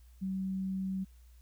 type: tone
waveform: sine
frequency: 190.2 Hz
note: F#3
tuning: 48 cents sharp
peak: -32 dBFS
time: 0.21-1.05 s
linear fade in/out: 20 ms
effects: added 60 Hz sine -54 dBFS peak until 1.41 s + white hiss -70 dBFS RMS until 1.41 s